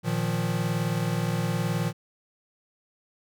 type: chord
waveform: square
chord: Bb suspended fourth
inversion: none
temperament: equal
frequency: 116.54 / 155.56 / 174.61 Hz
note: Bb2 / Eb3 / F3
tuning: 0 / 0 / 0 cents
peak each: -30 dBFS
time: 0.03-1.93 s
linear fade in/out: 50 ms
effects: none